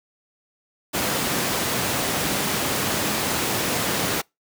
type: high-pass noise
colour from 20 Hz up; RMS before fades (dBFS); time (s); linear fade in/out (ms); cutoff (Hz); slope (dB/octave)
pink; -24; 0.93-4.22; 20; 140; 12
effects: noise-tail reverb RT60 0.2 s tail -26 dB re dry